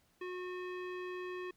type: tone with low-pass filter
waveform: square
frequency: 363.3 Hz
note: F#4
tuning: 32 cents flat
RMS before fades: -42 dBFS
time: 0.21-1.51 s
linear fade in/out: 5 ms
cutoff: 2400 Hz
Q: 1.9
effects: pink hiss -72 dBFS RMS until 1.56 s